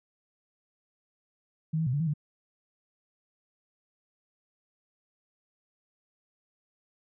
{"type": "tone with pitch steps", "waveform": "sine", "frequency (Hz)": [158.2, 161.5, 125.1, 144.3, 164.3, 148.3], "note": ["D#3", "E3", "B2", "D3", "E3", "D3"], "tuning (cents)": [29, -35, 23, -30, -5, 17], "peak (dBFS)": -25, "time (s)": [1.73, 2.138], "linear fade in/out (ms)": 10, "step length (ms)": 68, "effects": []}